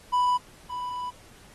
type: tone pair in turn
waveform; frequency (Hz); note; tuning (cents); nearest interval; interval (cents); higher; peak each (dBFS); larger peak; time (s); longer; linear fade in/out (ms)
triangle; 990 / 990; B5 / B5; +4 / +4; unison; 0; neither; -18 / -28; first; 0.12-0.38 / 0.69-1.11; second; 20
effects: pink hiss -53 dBFS RMS until 1.54 s + AAC 32 kbps